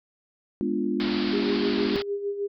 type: chord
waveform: sine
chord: G# diminished seventh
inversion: none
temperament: equal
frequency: 207.7 / 246.9 / 293.7 / 349.2 Hz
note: G#3 / B3 / D4 / F4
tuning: 0 / 0 / 0 / 0 cents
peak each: -29 dBFS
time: 0.61-1.96 s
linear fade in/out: 0 ms
type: low-pass noise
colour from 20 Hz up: white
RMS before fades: -34 dBFS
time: 1-2.02 s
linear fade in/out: 0 ms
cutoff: 4900 Hz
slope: 96 dB/octave
type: tone with tremolo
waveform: sine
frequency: 403.7 Hz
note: G#4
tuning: 49 cents flat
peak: -24 dBFS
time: 1.32-2.48 s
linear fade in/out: 20 ms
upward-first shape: sine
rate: 6.5 Hz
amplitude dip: 60%
effects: none